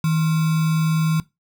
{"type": "tone with sample-and-hold", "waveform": "sine", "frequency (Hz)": 160, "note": "D#3", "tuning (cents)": 49, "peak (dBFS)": -16, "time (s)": [0.04, 1.2], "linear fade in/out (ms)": 2, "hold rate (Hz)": 1225, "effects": ["noise-tail reverb RT60 0.2 s tail -19 dB re dry"]}